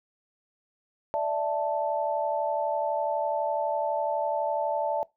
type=chord; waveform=sine; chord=D suspended second; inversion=none; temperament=equal; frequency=587.3 / 659.3 / 880 Hz; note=D5 / E5 / A5; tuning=0 / 0 / 0 cents; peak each=-29 dBFS; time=1.14-5.03 s; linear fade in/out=0 ms; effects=noise-tail reverb RT60 0.2 s tail -22 dB re dry